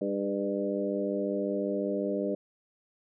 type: harmonic tone with a mistuned harmonic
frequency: 100 Hz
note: G2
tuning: 35 cents sharp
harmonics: 2 / 3 / 4 / 5 / 6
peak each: -34 / -34 / -34 / -34 / -34 dBFS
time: 0.01-2.35 s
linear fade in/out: 5 ms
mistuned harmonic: 5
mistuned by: -19 cents
effects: none

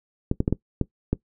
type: clicks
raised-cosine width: 3 ms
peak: -8 dBFS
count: 6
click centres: 0.314 / 0.404 / 0.479 / 0.526 / 0.813 / 1.13 s
effects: noise-tail reverb RT60 0.1 s tail -19 dB re dry

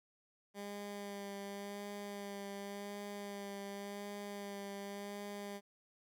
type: tone with vibrato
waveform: 15% pulse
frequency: 201.5 Hz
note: G3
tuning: 48 cents sharp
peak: -37 dBFS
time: 0.54-5.61 s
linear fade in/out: 50 ms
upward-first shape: sine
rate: 0.9 Hz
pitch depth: 18 cents each way
effects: 13-bit

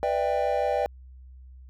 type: chord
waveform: triangle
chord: E minor seventh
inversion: second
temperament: just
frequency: 494.4 / 593.3 / 659.3 / 791.1 Hz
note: B4 / D5 / E5 / G5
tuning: +2 / +18 / 0 / +16 cents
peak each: -27 / -25 / -29 / -26 dBFS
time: 0.03-0.86 s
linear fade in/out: 0 ms
effects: added 64 Hz sine -44 dBFS peak until 1.69 s

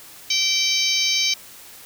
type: harmonic tone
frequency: 773 Hz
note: G5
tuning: 24 cents flat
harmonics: 3 / 4 / 5 / 6 / 7 / 8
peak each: -25 / -25 / -25 / -25 / -25 / -25 dBFS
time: 0.3-1.34 s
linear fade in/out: 5 ms
effects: white hiss -43 dBFS RMS until 1.85 s

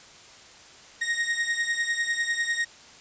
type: beating tone pair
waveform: 40% pulse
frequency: 1864.7 / 1874.7 Hz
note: A#6 / A#6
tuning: 0 / +9 cents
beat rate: 10 Hz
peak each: -26 / -28 dBFS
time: 1.01-2.65 s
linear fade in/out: 10 ms
effects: white hiss -49 dBFS RMS until 3 s + resampled to 16000 Hz

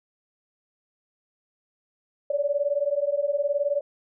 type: beating tone pair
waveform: sine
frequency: 564 / 583 Hz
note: C#5 / D5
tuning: +30 / -13 cents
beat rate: 19 Hz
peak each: -25 dBFS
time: 2.3-3.81 s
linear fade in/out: 5 ms
effects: none

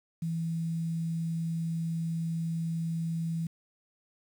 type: tone with quantisation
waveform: sine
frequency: 164.81 Hz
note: E3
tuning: in tune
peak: -29 dBFS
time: 0.22-3.47 s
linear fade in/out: 5 ms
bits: 9
effects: none

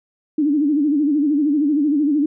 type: tone with vibrato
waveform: sine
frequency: 293.7 Hz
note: D4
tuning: in tune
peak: -14 dBFS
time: 0.38-2.26 s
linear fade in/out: 5 ms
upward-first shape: sine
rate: 13 Hz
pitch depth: 110 cents each way
effects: none

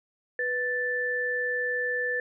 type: tone pair together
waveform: sine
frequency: 493.9 / 1760.1 Hz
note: B4 / A6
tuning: 0 / 0 cents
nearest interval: octave + minor seventh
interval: 2200 cents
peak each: -31 / -27 dBFS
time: 0.39-2.2 s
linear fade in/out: 2 ms
effects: none

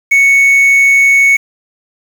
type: tone with quantisation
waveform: triangle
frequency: 2217 Hz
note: C#7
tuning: in tune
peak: -3 dBFS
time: 0.11-1.37 s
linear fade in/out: 10 ms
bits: 5
effects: none

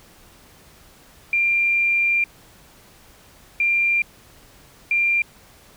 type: tone bursts at uneven times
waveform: sine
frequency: 2383 Hz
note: D7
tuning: 25 cents sharp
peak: -16 dBFS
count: 3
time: 1.33-2.24 / 3.6-4.02 / 4.91-5.22 s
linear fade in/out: 2 ms
effects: pink hiss -50 dBFS RMS until 5.76 s

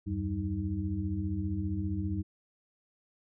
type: tone cluster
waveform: sine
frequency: 78.2 / 93.2 / 192.9 / 311 Hz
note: D#2 / F#2 / G3 / D#4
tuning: +9 / +13 / -28 / -1 cents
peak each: -38 / -33 / -36 / -37 dBFS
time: 0.06-2.23 s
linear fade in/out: 20 ms
effects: none

